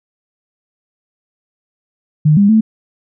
sine tone with pitch steps, 152.3 / 201.6 / 219.7 Hz, D#3 / G3 / A3, -37 / +49 / -2 cents, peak -6 dBFS, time 2.25-2.61 s, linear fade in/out 10 ms, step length 120 ms, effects none

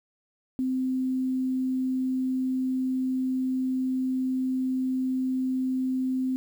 sine tone with quantisation, 258.9 Hz, C4, 18 cents flat, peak -24 dBFS, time 0.59-6.36 s, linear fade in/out 0 ms, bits 9, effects none

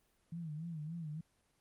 sine tone with vibrato, 160 Hz, D#3, 49 cents sharp, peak -40 dBFS, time 0.32-1.21 s, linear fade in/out 5 ms, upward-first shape sine, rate 3.5 Hz, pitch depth 120 cents each way, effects pink hiss -75 dBFS RMS until 1.6 s + Opus 24 kbps

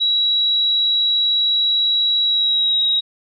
sine tone with pitch glide, 3887 to 3818 Hz, B7 to A#7, -28 to +41 cents, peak -14 dBFS, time 0-3.01 s, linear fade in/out 20 ms, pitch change -31 cents, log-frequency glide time 2.23-2.83 s, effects none

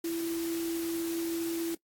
sine tone in noise, 333.6 Hz, E4, 21 cents sharp, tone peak -30 dBFS, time 0.04-1.75 s, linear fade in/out 5 ms, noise white, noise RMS -42 dBFS, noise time 0.04-1.75 s, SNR +9 dB, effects noise-tail reverb RT60 0.1 s tail -23 dB re dry + AAC 64 kbps

